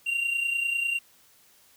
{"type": "tone pair together", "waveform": "triangle", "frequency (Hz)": [2764, 2794], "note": ["F7", "F7"], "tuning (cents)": [-19, 0], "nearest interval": "unison", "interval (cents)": 19, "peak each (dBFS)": [-24, -31], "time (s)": [0.06, 0.99], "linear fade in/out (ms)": 10, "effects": ["white hiss -59 dBFS RMS until 1.76 s"]}